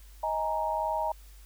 sine chord, D# suspended fourth, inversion none, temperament equal with one note detuned, 629.5 / 830.6 / 932.3 Hz, D#5 / G#5 / A#5, +20 / 0 / 0 cents, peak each -32 / -33 / -30 dBFS, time 0.23-1.12 s, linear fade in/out 5 ms, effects added 50 Hz sine -48 dBFS peak until 1.45 s + white hiss -59 dBFS RMS until 1.45 s

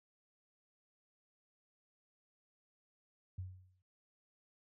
sine tone with exponential decay, 92.5 Hz, F#2, in tune, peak -37 dBFS, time 3.38-3.82 s, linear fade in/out 5 ms, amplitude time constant 94 ms, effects high-pass 60 Hz 12 dB/octave

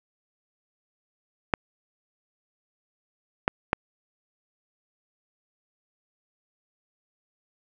clicks, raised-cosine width 0.5 ms, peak -5 dBFS, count 3, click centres 1.538 / 3.479 / 3.731 s, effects none

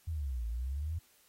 sine exponential two-way sweep, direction down then up, 85.4 to 55 to 85.4 Hz, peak -33 dBFS, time 0.07-0.99 s, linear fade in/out 10 ms, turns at 0.47 s, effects white hiss -66 dBFS RMS until 1.28 s + AAC 48 kbps

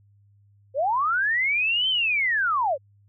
sine linear two-way sweep, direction up then down, 493.9 to 3135 to 493.9 Hz, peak -20 dBFS, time 0.74-2.78 s, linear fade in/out 50 ms, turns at 1.89 s, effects added 101 Hz sine -55 dBFS peak until 3.08 s

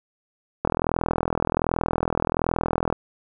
click train, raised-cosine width 1 ms, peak -7 dBFS, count 95, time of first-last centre 0.65-2.926 s, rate 41.3 Hz, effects none

